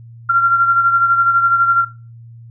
sine beating tone pair, 1375 / 1387 Hz, F6 / F6, -27 / -12 cents, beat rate 12 Hz, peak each -10 / -19 dBFS, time 0.29-1.85 s, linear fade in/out 10 ms, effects noise-tail reverb RT60 0.3 s tail -17 dB re dry + added 116 Hz sine -35 dBFS peak until 2.5 s

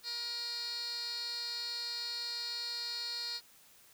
15% pulse tone with band-pass filter, 473.8 Hz, A#4, 28 cents sharp, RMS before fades -39 dBFS, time 0.03-3.41 s, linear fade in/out 50 ms, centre 4300 Hz, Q 6.4, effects white hiss -61 dBFS RMS until 3.93 s

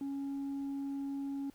sine tone with tanh clipping, 277.2 Hz, C#4, in tune, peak -36 dBFS, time 0.01-1.5 s, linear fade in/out 2 ms, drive 2 dB, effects pink hiss -65 dBFS RMS until 1.54 s

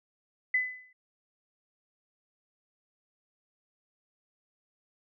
sine tone with exponential decay, 2009 Hz, B6, 29 cents sharp, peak -21 dBFS, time 0.54-0.93 s, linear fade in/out 5 ms, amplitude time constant 83 ms, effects none

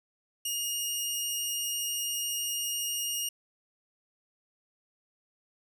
15% pulse tone, 2851 Hz, F7, 35 cents sharp, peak -23 dBFS, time 0.45-3.29 s, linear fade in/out 5 ms, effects none

